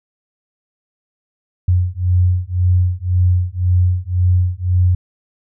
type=beating tone pair; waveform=sine; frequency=89.3 / 91.2 Hz; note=F2 / F#2; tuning=+39 / -24 cents; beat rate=1.9 Hz; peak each=-15 dBFS; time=1.68-4.95 s; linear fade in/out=5 ms; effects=none